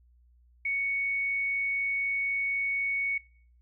sine tone, 2224 Hz, C#7, 5 cents sharp, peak -27 dBFS, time 0.65-3.18 s, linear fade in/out 5 ms, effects noise-tail reverb RT60 0.5 s tail -21 dB re dry + added 60 Hz sine -58 dBFS peak until 3.61 s

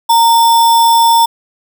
sine tone with sample-and-hold, 922 Hz, A#5, 19 cents flat, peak -5 dBFS, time 0.09-1.26 s, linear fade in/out 10 ms, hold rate 4410 Hz, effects none

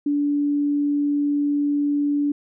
sine tone, 289.3 Hz, D4, 26 cents flat, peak -18 dBFS, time 0.06-2.32 s, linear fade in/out 5 ms, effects none

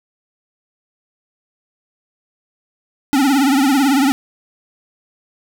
square tone with vibrato, 273.9 Hz, C#4, 21 cents flat, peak -12 dBFS, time 3.13-4.12 s, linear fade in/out 0 ms, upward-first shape triangle, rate 18 Hz, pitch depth 140 cents each way, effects none

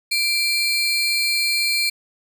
40% pulse tone pair together, 2354 / 4232 Hz, D7 / C8, +3 / +19 cents, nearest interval minor seventh, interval 1016 cents, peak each -20 dBFS, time 0.11-1.9 s, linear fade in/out 10 ms, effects none

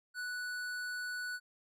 sine tone with tanh clipping, 1480 Hz, F#6, in tune, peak -39 dBFS, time 0.14-1.4 s, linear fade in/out 50 ms, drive 16 dB, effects none

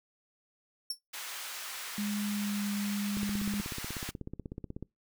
sawtooth tone with exponential decay, 5440 Hz, F8, 46 cents flat, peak -26 dBFS, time 0.9-0.99 s, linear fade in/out 5 ms, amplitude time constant 18 ms
pink high-pass noise, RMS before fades -41 dBFS, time 1.13-4.11 s, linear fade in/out 10 ms, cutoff 1300 Hz, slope 12 dB/octave
sine tone with pitch glide, 206.4 to 203.7 Hz, G#3 to G#3, -10 to -33 cents, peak -31 dBFS, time 1.98-3.61 s, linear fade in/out 2 ms, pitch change -23 cents, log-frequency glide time 2.24-2.66 s
click train, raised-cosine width 3 ms, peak -26 dBFS, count 28, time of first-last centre 3.17-4.826 s, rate 16.3 Hz
effects noise-tail reverb RT60 0.2 s tail -25 dB re dry

